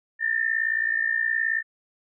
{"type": "tone with amplitude modulation", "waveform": "sine", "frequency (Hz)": 1801, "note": "A6", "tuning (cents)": 40, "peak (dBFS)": -18, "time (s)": [0.19, 1.63], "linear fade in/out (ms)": 50, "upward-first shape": "sine", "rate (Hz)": 58.9, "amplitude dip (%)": 80, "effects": []}